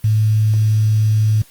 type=tone with quantisation; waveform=sine; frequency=108.2 Hz; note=A2; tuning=29 cents flat; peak=-11 dBFS; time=0.04-1.42 s; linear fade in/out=5 ms; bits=6; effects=white hiss -48 dBFS RMS until 1.5 s + Opus 24 kbps